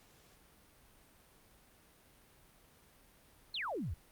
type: exponential sweep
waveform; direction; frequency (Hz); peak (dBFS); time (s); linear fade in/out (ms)
sine; down; 4435 to 63.3; -36; 3.54-3.94; 5
effects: pink hiss -64 dBFS RMS until 4.11 s + Opus 48 kbps